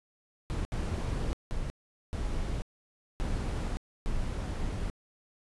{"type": "noise bursts at uneven times", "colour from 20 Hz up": "brown", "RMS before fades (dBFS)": -32, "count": 6, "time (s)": [[0.5, 0.65], [0.72, 1.33], [1.51, 1.7], [2.13, 2.62], [3.2, 3.77], [4.06, 4.9]], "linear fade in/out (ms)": 0, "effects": ["resampled to 24000 Hz"]}